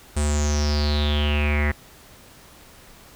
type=tone with low-pass filter sweep; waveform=square; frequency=74 Hz; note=D2; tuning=14 cents sharp; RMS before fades=-21 dBFS; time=0.16-1.72 s; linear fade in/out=10 ms; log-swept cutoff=8700 to 1900 Hz; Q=8.8; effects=pink hiss -48 dBFS RMS until 3.15 s